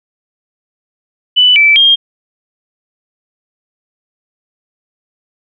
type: tone with pitch steps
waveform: sine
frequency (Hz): 2984 / 2319 / 3220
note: F#7 / D7 / G7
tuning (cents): +14 / -22 / +46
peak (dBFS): -4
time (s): 1.36-1.96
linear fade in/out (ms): 20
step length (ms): 200
effects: none